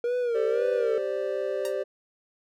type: tone with vibrato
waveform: triangle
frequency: 470.7 Hz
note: A#4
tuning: 17 cents sharp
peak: -22 dBFS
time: 0.04-0.98 s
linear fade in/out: 2 ms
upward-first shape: sine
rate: 1.9 Hz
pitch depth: 93 cents each way
type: chord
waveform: triangle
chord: G suspended fourth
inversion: none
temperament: equal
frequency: 392 / 523.3 / 587.3 Hz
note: G4 / C5 / D5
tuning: 0 / 0 / 0 cents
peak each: -29 dBFS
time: 0.34-1.84 s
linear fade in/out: 20 ms
type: tone with exponential decay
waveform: 5% pulse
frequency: 932.3 Hz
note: A#5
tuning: in tune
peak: -22 dBFS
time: 1.65-1.77 s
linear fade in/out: 1 ms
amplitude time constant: 24 ms
effects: none